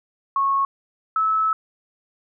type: tone pair in turn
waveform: sine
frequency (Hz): 1098 / 1301.6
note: C#6 / E6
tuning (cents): -17 / -22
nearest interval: minor third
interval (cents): 295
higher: second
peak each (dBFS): -17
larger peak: neither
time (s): 0.36-0.65 / 1.16-1.53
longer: second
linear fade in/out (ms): 2
effects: none